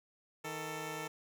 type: tone pair together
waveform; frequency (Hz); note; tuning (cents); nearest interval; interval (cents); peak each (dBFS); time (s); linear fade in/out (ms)
10% pulse; 158.11 / 444.1; D#3 / A4; +28 / +16; octave + tritone; 1788; -35 / -33; 0.44-1.08; 10
effects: none